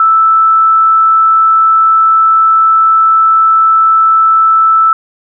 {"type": "tone", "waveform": "sine", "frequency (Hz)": 1318, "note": "E6", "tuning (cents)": -1, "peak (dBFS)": -4, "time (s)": [0, 4.93], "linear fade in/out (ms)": 2, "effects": []}